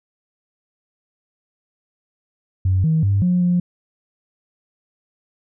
sine tone with pitch steps, 93.5 / 159.4 / 99.4 / 179 / 177.1 Hz, F#2 / D#3 / G2 / F3 / F3, +19 / +42 / +25 / +43 / +24 cents, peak -13 dBFS, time 2.65-3.6 s, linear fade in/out 5 ms, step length 190 ms, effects tanh soft clip ceiling -9 dBFS

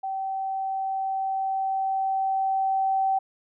sine tone with level ramp, 771 Hz, G5, 29 cents flat, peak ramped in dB -27 to -20 dBFS, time 0.03-3.19 s, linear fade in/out 10 ms, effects none

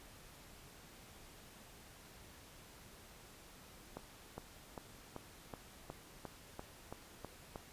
accelerating click train, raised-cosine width 1 ms, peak -30 dBFS, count 11, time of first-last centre 3.97-7.559 s, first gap 410 ms, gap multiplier 0.97, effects pink hiss -58 dBFS RMS until 7.72 s + resampled to 32000 Hz

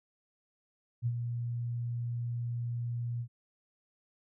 sine tone with ADSR envelope, 119.2 Hz, A#2, 39 cents sharp, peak -26 dBFS, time 1.02-3.28 s, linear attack 43 ms, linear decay 56 ms, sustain -6 dB, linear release 75 ms, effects none

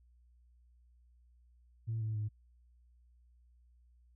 sine tone with pitch steps, 112.5 / 109.42 / 106.43 Hz, A2 / A2 / G#2, +39 / -9 / +43 cents, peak -32 dBFS, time 1.87-2.29 s, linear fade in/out 20 ms, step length 140 ms, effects tanh soft clip ceiling -30 dBFS + added 60 Hz sine -62 dBFS peak until 4.15 s

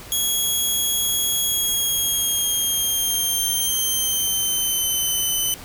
10% pulse tone with pitch glide, 3322 to 3029 Hz, G#7 to F#7, 0 to +40 cents, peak -12 dBFS, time 0.12-5.54 s, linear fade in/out 0 ms, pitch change -160 cents, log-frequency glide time 1.43-5.28 s, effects pink hiss -39 dBFS RMS until 5.64 s

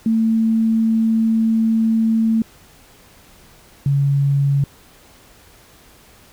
sine tone pair in turn, 223.9 / 139.99 Hz, A3 / C#3, +30 / +17 cents, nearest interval minor sixth, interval 813 cents, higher first, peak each -13 dBFS, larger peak neither, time 0.06-2.42 / 3.86-4.64 s, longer first, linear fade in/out 2 ms, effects pink hiss -48 dBFS RMS until 6.32 s

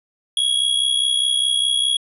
square tone with amplitude modulation, 3322 Hz, G#7, in tune, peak -14 dBFS, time 0.37-1.97 s, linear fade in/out 2 ms, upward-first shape sine, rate 64.9 Hz, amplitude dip 65%, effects resampled to 32000 Hz

